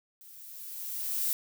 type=noise with level ramp; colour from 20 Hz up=violet; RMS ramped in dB=-52 to -28 dBFS; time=0.21-1.33 s; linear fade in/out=0 ms; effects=none